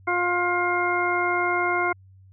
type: harmonic tone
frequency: 353.7 Hz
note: F4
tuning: 22 cents sharp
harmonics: 1 / 2 / 3 / 4 / 6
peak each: -27 / -27 / -27 / -27 / -27 dBFS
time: 0.07-1.93 s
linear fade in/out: 10 ms
effects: added 95 Hz sine -48 dBFS peak until 2.32 s